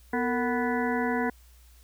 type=harmonic tone with a mistuned harmonic; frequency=246.9 Hz; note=B3; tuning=in tune; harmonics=1 / 2 / 3 / 4 / 6 / 7 / 8; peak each=-28 / -31 / -33 / -34 / -36 / -36 / -37 dBFS; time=0.13-1.3 s; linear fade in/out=5 ms; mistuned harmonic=2; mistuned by=-130 cents; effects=added 60 Hz sine -52 dBFS peak until 1.83 s + white hiss -61 dBFS RMS until 1.83 s